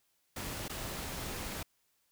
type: noise with dropouts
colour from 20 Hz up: pink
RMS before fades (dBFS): -40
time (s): 0.36-1.63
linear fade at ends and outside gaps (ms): 5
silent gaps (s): 0.682-0.695
effects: white hiss -75 dBFS RMS until 2.11 s